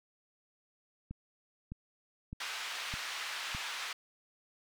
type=click train; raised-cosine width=5 ms; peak=-29 dBFS; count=5; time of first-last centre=1.11-3.549 s; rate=1.64 Hz
type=band-pass noise; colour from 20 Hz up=white; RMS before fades=-40 dBFS; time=2.4-3.93 s; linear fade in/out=5 ms; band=1100 to 3300 Hz; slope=12 dB/octave
effects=none